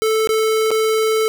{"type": "tone with dropouts", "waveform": "square", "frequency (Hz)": 439.1, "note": "A4", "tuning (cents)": -4, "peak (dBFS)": -15, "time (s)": [0.02, 1.28], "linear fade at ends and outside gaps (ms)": 0, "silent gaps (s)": [[0.273, 0.291], [0.706, 0.714]], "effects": []}